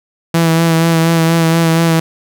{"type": "tone with vibrato", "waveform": "sawtooth", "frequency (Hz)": 164.81, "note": "E3", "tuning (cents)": 0, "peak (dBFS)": -5, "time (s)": [0.34, 2], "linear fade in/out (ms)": 5, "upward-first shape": "sine", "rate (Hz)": 4.2, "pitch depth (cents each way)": 24, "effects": []}